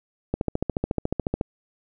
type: click train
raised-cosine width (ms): 2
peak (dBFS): -10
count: 16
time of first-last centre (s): 0.34-1.411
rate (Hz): 14
effects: none